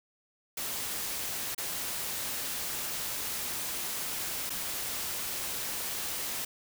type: noise with dropouts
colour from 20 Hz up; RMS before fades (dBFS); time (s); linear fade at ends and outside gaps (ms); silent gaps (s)
white; -35; 0.57-6.45; 5; 1.548-1.579 / 4.496-4.502
effects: none